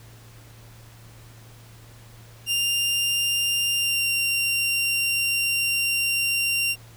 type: tone with pitch glide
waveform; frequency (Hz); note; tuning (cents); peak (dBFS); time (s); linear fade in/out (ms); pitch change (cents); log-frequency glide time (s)
sawtooth; 2794 to 2767; F7 to F7; 0 to -17; -18; 2.46-6.76; 50; -17; 3.76-4.06
effects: added 114 Hz sine -46 dBFS peak until 6.96 s + pink hiss -51 dBFS RMS until 6.96 s